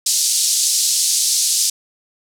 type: band-pass noise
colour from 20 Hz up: pink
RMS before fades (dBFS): -17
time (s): 0.06-1.7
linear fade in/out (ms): 5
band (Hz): 4700 to 10000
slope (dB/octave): 24
effects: none